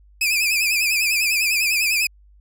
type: tone with vibrato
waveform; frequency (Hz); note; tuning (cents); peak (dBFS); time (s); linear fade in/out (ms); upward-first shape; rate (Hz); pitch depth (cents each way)
sawtooth; 2470; D#7; -13; -14; 0.21-2.07; 5; sine; 10; 95
effects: added 50 Hz sine -48 dBFS peak until 2.4 s